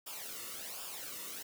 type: noise with flanger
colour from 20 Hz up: white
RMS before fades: -44 dBFS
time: 0.06-1.43 s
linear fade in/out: 10 ms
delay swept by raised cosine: 0.48 to 1.27 ms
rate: 1.3 Hz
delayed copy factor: -0.7
effects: none